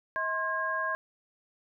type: tone cluster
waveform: sine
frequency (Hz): 640 / 1058 / 1631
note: D#5 / C6 / G#6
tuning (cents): +49 / +19 / -32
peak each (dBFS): -36 / -32 / -31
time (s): 0.16-0.95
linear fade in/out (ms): 0
effects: none